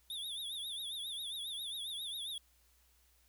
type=tone with vibrato; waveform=square; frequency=3550 Hz; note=A7; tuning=15 cents sharp; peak=-40 dBFS; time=0.1-2.38 s; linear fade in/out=2 ms; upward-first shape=triangle; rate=7.4 Hz; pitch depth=140 cents each way; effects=added 60 Hz sine -70 dBFS peak until 3.28 s + white hiss -71 dBFS RMS until 3.28 s